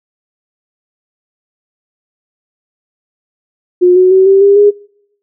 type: tone with pitch steps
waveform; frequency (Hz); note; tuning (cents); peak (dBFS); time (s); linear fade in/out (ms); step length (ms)
sine; 358.9 / 368.8 / 378.9 / 389.4 / 400.1 / 411.1; F4 / F#4 / F#4 / G4 / G4 / G#4; +47 / -6 / +41 / -12 / +35 / -18; -3; 3.81-4.71; 20; 150
effects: noise-tail reverb RT60 0.8 s tail -25 dB re dry